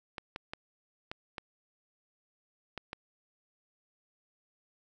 clicks, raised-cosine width 0.3 ms, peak -22 dBFS, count 7, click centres 0.182 / 0.361 / 0.535 / 1.115 / 1.382 / 2.777 / 2.931 s, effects none

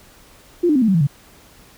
sine tone with pitch steps, 348.8 / 300.2 / 258.3 / 222.3 / 191.29 / 164.61 / 141.66 Hz, F4 / D4 / C4 / A3 / G3 / E3 / C#3, -2 / +38 / -22 / +18 / -42 / -2 / +38 cents, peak -12 dBFS, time 0.63-1.071 s, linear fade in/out 10 ms, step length 63 ms, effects pink hiss -48 dBFS RMS until 1.77 s

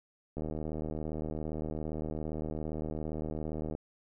click train, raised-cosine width 2 ms, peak -24 dBFS, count 263, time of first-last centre 0.37-3.751 s, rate 77.5 Hz, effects none

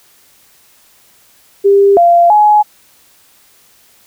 sine tone with pitch steps, 398.4 / 690 / 841 Hz, G4 / F5 / G#5, +28 / -21 / +22 cents, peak -4 dBFS, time 1.64-2.63 s, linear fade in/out 20 ms, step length 330 ms, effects white hiss -48 dBFS RMS until 4.06 s

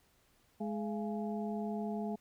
harmonic tone with a mistuned harmonic, 210.2 Hz, G#3, 21 cents sharp, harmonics 1 / 2 / 3 / 4, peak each -36 / -42 / -43 / -47 dBFS, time 0.6-2.16 s, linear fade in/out 10 ms, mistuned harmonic 3, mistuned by +140 cents, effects pink hiss -70 dBFS RMS until 2.2 s

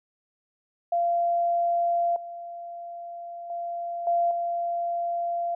sine tone with level steps, 689 Hz, F5, 24 cents flat, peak -21 / -35 / -29 / -20 / -25 dBFS, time 0.92-5.55 s, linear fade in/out 5 ms, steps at 2.16 / 3.5 / 4.07 / 4.31 s, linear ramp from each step 2 ms, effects none

